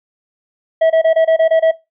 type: tone bursts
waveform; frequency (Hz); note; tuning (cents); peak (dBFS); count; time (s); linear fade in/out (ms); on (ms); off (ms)
triangle; 648; E5; -30; -6; 8; 0.81-1.714; 10; 92; 24
effects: noise-tail reverb RT60 0.2 s tail -17 dB re dry + resampled to 8000 Hz